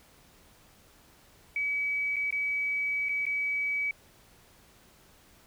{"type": "tone with dropouts", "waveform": "sine", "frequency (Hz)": 2280, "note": "C#7", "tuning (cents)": 48, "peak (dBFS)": -27, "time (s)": [1.56, 3.91], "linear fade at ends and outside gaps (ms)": 2, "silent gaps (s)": [[2.16, 2.165], [2.307, 2.325], [3.087, 3.092], [3.255, 3.265]], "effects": ["pink hiss -59 dBFS RMS until 5.46 s"]}